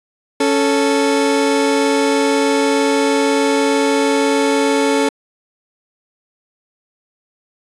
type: tone pair together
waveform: 30% pulse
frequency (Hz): 277.9 / 440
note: C#4 / A4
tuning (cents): +4 / 0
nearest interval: minor sixth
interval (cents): 796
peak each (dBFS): -13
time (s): 0.4-5.09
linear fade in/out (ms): 5
effects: resampled to 24000 Hz